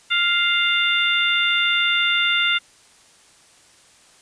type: harmonic tone with a mistuned harmonic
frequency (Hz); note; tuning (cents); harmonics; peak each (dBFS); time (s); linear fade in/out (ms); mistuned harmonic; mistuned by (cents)
698.5; F5; 0; 2 / 3 / 4 / 5; -22 / -22 / -22 / -22; 0.1-2.59; 20; 5; +33
effects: white hiss -52 dBFS RMS until 4.21 s + resampled to 22050 Hz